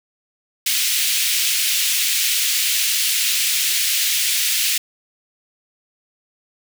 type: high-pass noise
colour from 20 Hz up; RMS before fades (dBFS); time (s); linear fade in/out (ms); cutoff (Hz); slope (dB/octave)
pink; -19; 0.66-4.78; 5; 2400; 24
effects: none